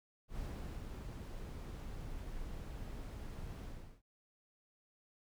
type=noise with ADSR envelope; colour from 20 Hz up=brown; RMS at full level=-42 dBFS; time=0.28-4.02 s; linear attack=97 ms; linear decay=480 ms; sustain=-3 dB; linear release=380 ms; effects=none